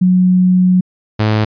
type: tone pair in turn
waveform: sine / sawtooth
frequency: 182.9 / 107.84 Hz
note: F#3 / A2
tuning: -20 / -34 cents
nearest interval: major sixth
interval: 914 cents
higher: first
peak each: -7 dBFS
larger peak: neither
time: 0.01-0.81 / 1.19-1.45 s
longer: first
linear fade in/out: 10 ms
effects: resampled to 11025 Hz